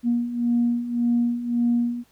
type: beating tone pair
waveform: sine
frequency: 236.9 / 238.7 Hz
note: A#3 / A#3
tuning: +28 / +41 cents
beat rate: 1.8 Hz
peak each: -25 / -20 dBFS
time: 0.03-2.04 s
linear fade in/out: 50 ms
effects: tanh soft clip ceiling -12 dBFS + pink hiss -61 dBFS RMS until 2.11 s